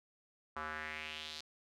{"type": "tone with band-pass filter sweep", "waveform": "square", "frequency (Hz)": 77.5, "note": "D#2", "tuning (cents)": -6, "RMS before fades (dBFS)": -44, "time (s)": [0.56, 1.41], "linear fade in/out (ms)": 5, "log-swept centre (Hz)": [1200, 4400], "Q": 3.1, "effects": []}